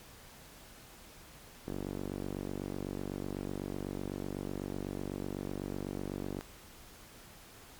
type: tone with band-pass filter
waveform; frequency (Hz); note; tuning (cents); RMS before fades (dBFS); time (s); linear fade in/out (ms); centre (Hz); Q
sawtooth; 48; G1; -36; -39; 1.67-6.41; 0; 320; 1.4
effects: pink hiss -54 dBFS RMS until 7.79 s + MP3 96 kbps